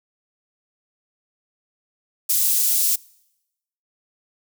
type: high-pass noise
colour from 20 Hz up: white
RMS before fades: -19 dBFS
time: 2.29-2.96 s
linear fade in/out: 10 ms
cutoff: 6500 Hz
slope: 12 dB/octave
effects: noise-tail reverb RT60 0.9 s tail -25 dB re dry